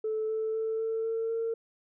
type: tone with pitch steps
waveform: sine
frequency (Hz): 436.1 / 439.9 / 443.7 / 447.6 / 451.5 / 455.4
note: A4 / A4 / A4 / A4 / A4 / A#4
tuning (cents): -15 / 0 / +14 / +30 / +45 / -40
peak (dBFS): -27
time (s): 0.04-1.54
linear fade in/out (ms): 5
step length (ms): 250
effects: tanh soft clip ceiling -24 dBFS